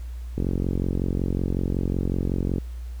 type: click train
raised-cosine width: 3 ms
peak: -12 dBFS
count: 101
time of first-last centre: 0.38-2.583 s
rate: 45.4 Hz
effects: added 60 Hz sine -31 dBFS peak until 3 s + pink hiss -55 dBFS RMS until 3 s